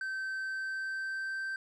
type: tone with pitch glide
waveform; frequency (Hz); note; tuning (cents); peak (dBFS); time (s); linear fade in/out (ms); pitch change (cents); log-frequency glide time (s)
triangle; 1547 to 1560.5; G6 to G6; -23 to -8; -32; 0.01-1.56; 2; +15; 0.4-1.42
effects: resampled to 24000 Hz